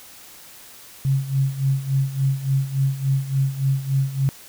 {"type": "tone with tremolo", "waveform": "sine", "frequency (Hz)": 135.7, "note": "C#3", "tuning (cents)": -36, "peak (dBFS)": -15, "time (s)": [1.05, 4.29], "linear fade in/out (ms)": 0, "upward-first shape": "sine", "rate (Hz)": 3.5, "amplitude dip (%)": 80, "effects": ["white hiss -44 dBFS RMS until 4.48 s"]}